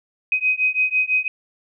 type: beating tone pair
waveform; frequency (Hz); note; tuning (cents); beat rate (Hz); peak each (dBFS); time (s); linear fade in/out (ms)
sine; 2513 / 2519; D#7 / D#7; +17 / +21; 6; -20; 0.32-1.28; 2
effects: none